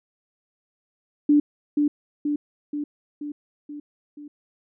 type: tone with echo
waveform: sine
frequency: 293.7 Hz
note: D4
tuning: in tune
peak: -13 dBFS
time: 1.29-1.4 s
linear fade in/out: 5 ms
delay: 480 ms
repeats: 6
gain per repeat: -4 dB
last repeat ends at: 4.28 s
effects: none